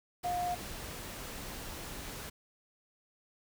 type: tone in noise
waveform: sine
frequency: 711 Hz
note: F5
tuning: 31 cents sharp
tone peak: -31 dBFS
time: 0.24-0.55 s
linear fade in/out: 10 ms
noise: pink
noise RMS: -43 dBFS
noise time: 0.23-2.3 s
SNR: +9 dB
effects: none